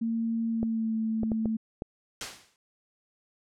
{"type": "tone with pitch glide", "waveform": "sine", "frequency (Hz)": [227.9, 221.7], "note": ["A#3", "A3"], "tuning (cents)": [-39, 13], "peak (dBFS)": -26, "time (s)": [0.01, 1.57], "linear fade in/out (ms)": 10, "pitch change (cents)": -48, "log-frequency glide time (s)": [0.48, 0.96]}
{"type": "clicks", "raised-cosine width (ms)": 2, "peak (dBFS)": -19, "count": 5, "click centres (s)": [0.63, 1.233, 1.318, 1.457, 1.821]}
{"type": "noise with exponential decay", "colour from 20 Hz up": "white", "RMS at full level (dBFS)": -30, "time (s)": [2.21, 2.56], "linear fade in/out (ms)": 1, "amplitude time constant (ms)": 76}
{"effects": ["low-pass 7000 Hz 12 dB/octave"]}